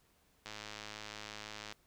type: click train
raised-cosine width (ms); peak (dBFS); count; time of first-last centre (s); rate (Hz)
0.2; -27; 135; 0.46-1.724; 106
effects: pink hiss -71 dBFS RMS until 1.86 s